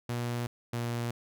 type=tone pair in turn; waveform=sawtooth; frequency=120.1 / 118.65 Hz; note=B2 / A#2; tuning=-48 / +31 cents; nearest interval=unison; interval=21 cents; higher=first; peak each=-27 dBFS; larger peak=neither; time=0.09-0.47 / 0.73-1.11 s; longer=neither; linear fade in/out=5 ms; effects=none